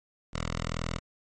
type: tone with notch filter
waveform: 5% pulse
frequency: 41.2 Hz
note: E1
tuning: in tune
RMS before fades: -33 dBFS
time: 0.33-0.99 s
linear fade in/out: 10 ms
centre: 350 Hz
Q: 0.74
effects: MP3 32 kbps